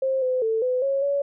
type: tone with pitch steps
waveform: sine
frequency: 530 / 510 / 445.6 / 505 / 548 / 564 Hz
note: C5 / C5 / A4 / B4 / C#5 / C#5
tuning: +22 / -44 / +22 / +39 / -20 / +30 cents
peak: -20 dBFS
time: 0.02-1.22 s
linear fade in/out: 5 ms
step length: 200 ms
effects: none